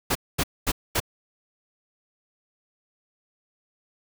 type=noise bursts; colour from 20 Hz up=pink; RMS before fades=-23 dBFS; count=4; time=0.1-1.002 s; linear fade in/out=10 ms; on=53 ms; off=230 ms; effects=none